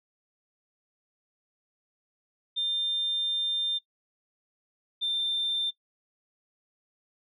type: tone pair in turn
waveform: sine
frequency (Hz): 3600 / 3583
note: A7 / A7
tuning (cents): +39 / +31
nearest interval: unison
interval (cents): 8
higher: first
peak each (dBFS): -25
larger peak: neither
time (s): 2.56-3.79 / 5.01-5.71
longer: first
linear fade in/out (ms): 20
effects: noise-tail reverb RT60 0.1 s tail -18 dB re dry + tanh soft clip ceiling -21 dBFS